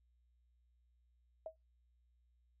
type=tone with exponential decay; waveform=sine; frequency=640 Hz; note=D#5; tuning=49 cents sharp; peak=-38 dBFS; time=1.46-1.56 s; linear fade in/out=2 ms; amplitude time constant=20 ms; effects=noise-tail reverb RT60 0.2 s tail -24 dB re dry + added 60 Hz sine -70 dBFS peak until 2.6 s